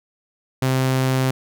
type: tone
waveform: sawtooth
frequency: 130.81 Hz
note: C3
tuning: in tune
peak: -13 dBFS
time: 0.62-1.31 s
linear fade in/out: 5 ms
effects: none